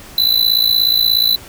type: tone with amplitude modulation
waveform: square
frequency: 3994 Hz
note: B7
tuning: 19 cents sharp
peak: -8 dBFS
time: 0.18-1.36 s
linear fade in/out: 2 ms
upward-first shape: sine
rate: 56.8 Hz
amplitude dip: 80%
effects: pink hiss -37 dBFS RMS until 1.48 s